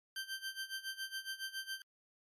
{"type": "tone with tremolo", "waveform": "20% pulse", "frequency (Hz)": 1563, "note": "G6", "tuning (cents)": -6, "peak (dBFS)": -33, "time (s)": [0.16, 1.82], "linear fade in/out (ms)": 2, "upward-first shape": "sine", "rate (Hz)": 7.2, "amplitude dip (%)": 85, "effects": ["MP3 64 kbps"]}